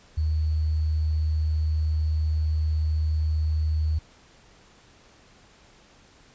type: tone with sample-and-hold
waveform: sine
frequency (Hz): 77.78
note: D#2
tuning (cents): 0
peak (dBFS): -21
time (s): 0.17-3.99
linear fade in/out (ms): 10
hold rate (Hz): 4410
effects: pink hiss -55 dBFS RMS until 6.34 s + resampled to 16000 Hz